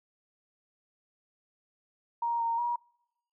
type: tone with pitch steps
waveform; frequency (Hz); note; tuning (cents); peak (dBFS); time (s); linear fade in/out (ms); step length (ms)
sine; 938 / 924 / 955; A#5 / A#5 / A#5; +11 / -16 / +42; -27; 2.22-2.76; 5; 180
effects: noise-tail reverb RT60 0.8 s tail -26 dB re dry